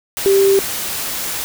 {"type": "tone in noise", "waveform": "sine", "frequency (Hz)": 392, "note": "G4", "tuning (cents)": 0, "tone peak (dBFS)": -9, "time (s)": [0.26, 0.59], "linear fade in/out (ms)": 0, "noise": "white", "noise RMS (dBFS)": -23, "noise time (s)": [0.17, 1.44], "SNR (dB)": 11, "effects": []}